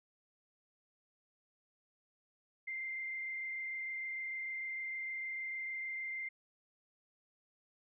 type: tone with frequency modulation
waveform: sine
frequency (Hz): 2093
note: C7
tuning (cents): 0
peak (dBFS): -38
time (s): 2.67-6.29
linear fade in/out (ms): 10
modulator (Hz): 26.6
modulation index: 0.92
effects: none